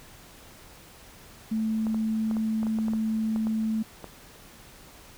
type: tone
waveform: sine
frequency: 220 Hz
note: A3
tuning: in tune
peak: -24 dBFS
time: 1.51-3.83 s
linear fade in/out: 10 ms
type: clicks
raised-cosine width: 1 ms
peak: -24 dBFS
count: 12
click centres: 1.868 / 1.945 / 2.312 / 2.368 / 2.631 / 2.668 / 2.787 / 2.883 / 2.935 / 3.361 / 3.47 / 4.043 s
effects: pink hiss -50 dBFS RMS until 5.17 s

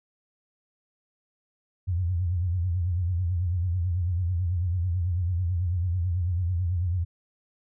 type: tone with vibrato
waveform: sine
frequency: 88.6 Hz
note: F2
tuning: 25 cents sharp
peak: -23 dBFS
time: 1.87-7.05 s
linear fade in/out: 20 ms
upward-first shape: triangle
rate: 9.1 Hz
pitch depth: 130 cents each way
effects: none

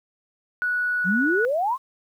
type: tone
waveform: sine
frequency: 1470 Hz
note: F#6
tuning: 12 cents flat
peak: -21 dBFS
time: 0.62-1.45 s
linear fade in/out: 0 ms
type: exponential sweep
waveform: sine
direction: up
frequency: 170 to 1108.7 Hz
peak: -20 dBFS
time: 1.04-1.78 s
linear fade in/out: 50 ms
effects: 9-bit

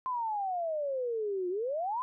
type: exponential two-way sweep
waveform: sine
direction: down then up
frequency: 1044 to 350.8 to 1044 Hz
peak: -30 dBFS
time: 0.06-2.02 s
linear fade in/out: 0 ms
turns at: 1.49 s
effects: none

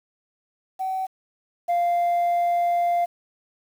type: tone pair in turn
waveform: sine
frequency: 758 / 695.9 Hz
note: F#5 / F5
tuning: +42 / -6 cents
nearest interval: minor second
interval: 148 cents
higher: first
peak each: -23 / -16 dBFS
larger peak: second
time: 0.79-1.07 / 1.68-3.06 s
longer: second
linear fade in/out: 20 ms
effects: tanh soft clip ceiling -18 dBFS + 8-bit

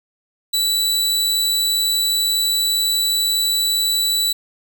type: tone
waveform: sawtooth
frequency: 3951 Hz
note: B7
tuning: in tune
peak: -13 dBFS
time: 0.53-4.33 s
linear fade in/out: 10 ms
effects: none

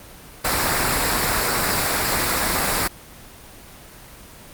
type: noise with comb filter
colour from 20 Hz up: pink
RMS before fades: -20 dBFS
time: 0.44-2.88 s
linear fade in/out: 10 ms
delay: 0.32 ms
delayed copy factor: -0.55
effects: pink hiss -42 dBFS RMS until 4.53 s + Opus 24 kbps

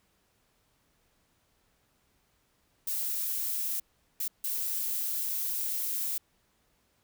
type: noise bursts at uneven times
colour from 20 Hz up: violet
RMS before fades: -32 dBFS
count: 3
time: 2.87-3.8 / 4.2-4.28 / 4.44-6.18 s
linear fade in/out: 5 ms
effects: pink hiss -71 dBFS RMS until 7.03 s

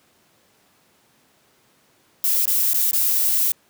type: noise with dropouts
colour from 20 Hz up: violet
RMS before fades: -19 dBFS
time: 2.24-3.52 s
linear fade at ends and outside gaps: 2 ms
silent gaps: 2.456-2.477 / 2.734-2.743 / 2.912-2.931 s
effects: pink hiss -59 dBFS RMS until 3.69 s + high-pass 150 Hz 12 dB/octave

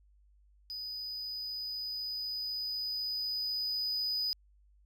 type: tone with level ramp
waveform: triangle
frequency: 4978 Hz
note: D#8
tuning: in tune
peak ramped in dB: -37 to -29 dBFS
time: 0.7-4.33 s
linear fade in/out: 0 ms
effects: added 50 Hz sine -61 dBFS peak until 4.85 s

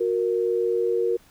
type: tone pair together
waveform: sine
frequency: 365.8 / 466.2 Hz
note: F#4 / A#4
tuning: -20 / 0 cents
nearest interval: major third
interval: 420 cents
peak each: -24 / -22 dBFS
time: 0-1.17 s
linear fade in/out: 10 ms
effects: pink hiss -56 dBFS RMS until 1.3 s

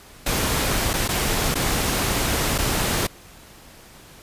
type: noise with dropouts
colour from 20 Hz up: pink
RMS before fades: -22 dBFS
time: 0.26-3.07 s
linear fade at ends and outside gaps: 5 ms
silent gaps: 0.933-0.937 / 1.079-1.088 / 1.544-1.554 / 2.581-2.585 s
effects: pink hiss -46 dBFS RMS until 4.22 s + resampled to 32000 Hz

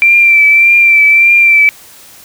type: tone with vibrato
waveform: sine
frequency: 2349 Hz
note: D7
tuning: in tune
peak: -3 dBFS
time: 0.02-1.69 s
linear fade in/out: 0 ms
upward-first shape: triangle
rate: 1.7 Hz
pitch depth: 38 cents each way
effects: white hiss -37 dBFS RMS until 2.24 s

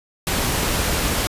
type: noise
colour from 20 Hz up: pink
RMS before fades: -21 dBFS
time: 0.27-1.27 s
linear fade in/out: 0 ms
effects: resampled to 32000 Hz

